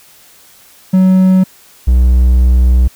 triangle tone pair in turn, 187 / 62.15 Hz, F#3 / B1, +19 / +12 cents, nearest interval octave + perfect fifth, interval 1907 cents, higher first, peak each -3 dBFS, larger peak neither, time 0.93-1.44 / 1.87-2.88 s, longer second, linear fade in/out 10 ms, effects white hiss -43 dBFS RMS until 2.95 s

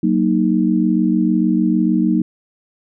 sine chord, D# minor, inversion first, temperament just, 186.68 / 233.3 / 311.1 Hz, F#3 / A#3 / D#4, +16 / +2 / 0 cents, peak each -17 dBFS, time 0.03-2.22 s, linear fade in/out 5 ms, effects none

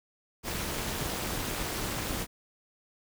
pink noise with amplitude modulation, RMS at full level -30 dBFS, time 0.43-2.27 s, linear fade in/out 50 ms, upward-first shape sine, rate 273 Hz, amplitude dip 80%, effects none

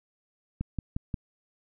click train, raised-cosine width 5 ms, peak -18 dBFS, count 4, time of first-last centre 0.61-1.142 s, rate 5.64 Hz, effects none

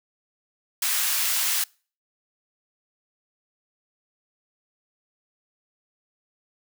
white high-pass noise, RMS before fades -24 dBFS, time 0.82-1.64 s, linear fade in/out 5 ms, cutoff 1200 Hz, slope 12 dB/octave, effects noise-tail reverb RT60 0.4 s tail -26 dB re dry

